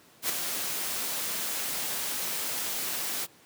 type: noise with ADSR envelope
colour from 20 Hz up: white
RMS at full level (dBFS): -26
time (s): 0.22-3.27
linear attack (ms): 74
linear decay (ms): 9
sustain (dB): -6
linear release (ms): 34
effects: pink hiss -57 dBFS RMS until 3.45 s + high-pass 150 Hz 12 dB/octave